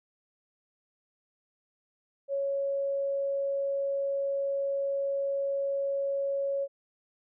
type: tone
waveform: sine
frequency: 554.4 Hz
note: C#5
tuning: in tune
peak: -27 dBFS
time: 2.28-6.68 s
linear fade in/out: 50 ms
effects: none